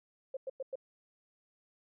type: tone bursts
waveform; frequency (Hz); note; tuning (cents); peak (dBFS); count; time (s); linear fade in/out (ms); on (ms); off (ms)
sine; 530; C5; +22; -35; 4; 0.34-0.756; 5; 29; 100
effects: none